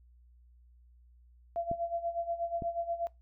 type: tone with tremolo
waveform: sine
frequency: 681 Hz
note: F5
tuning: 44 cents flat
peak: -29 dBFS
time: 1.56-3.07 s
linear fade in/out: 0 ms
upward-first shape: sine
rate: 8.3 Hz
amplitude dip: 80%
type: clicks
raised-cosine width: 3 ms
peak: -25 dBFS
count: 2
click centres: 1.714 / 2.622 s
effects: noise-tail reverb RT60 0.2 s tail -21 dB re dry + added 60 Hz sine -57 dBFS peak until 3.21 s